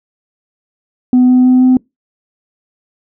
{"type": "tone with pitch steps", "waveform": "sine", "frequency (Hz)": [250.9, 252.5, 254.1, 255.7], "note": ["B3", "B3", "B3", "C4"], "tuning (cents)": [28, 39, 49, -40], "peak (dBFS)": -3, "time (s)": [1.13, 1.77], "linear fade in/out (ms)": 2, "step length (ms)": 160, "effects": ["noise-tail reverb RT60 0.2 s tail -26 dB re dry", "tanh soft clip ceiling -3 dBFS"]}